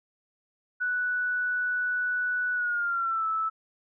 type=tone with pitch glide; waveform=sine; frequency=1480 to 1310.9 Hz; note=F#6 to E6; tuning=0 to -10 cents; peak=-25 dBFS; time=0.8-3.5 s; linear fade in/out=20 ms; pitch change=-210 cents; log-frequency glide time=2.54-3.26 s; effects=none